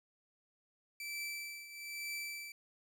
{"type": "tone with tremolo", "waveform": "sawtooth", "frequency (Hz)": 2325, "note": "D7", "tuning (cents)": -18, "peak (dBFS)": -35, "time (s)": [1, 2.52], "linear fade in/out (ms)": 2, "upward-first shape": "triangle", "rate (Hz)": 1.1, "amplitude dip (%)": 75, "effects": []}